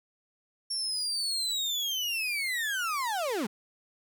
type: linear sweep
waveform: 35% pulse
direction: down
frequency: 5500 to 183 Hz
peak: -27 dBFS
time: 0.7-3.47 s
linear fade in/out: 10 ms
effects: none